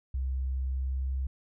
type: tone with pitch glide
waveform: sine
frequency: 65.41 to 66.02 Hz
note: C2 to C2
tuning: 0 to +16 cents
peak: -28 dBFS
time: 0.14-1.27 s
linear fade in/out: 5 ms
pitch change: +16 cents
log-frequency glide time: 0.67-1.11 s
effects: none